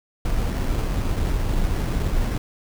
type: noise with sample-and-hold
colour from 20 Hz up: brown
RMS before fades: -22 dBFS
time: 0.25-2.38 s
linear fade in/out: 2 ms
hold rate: 3675 Hz
effects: none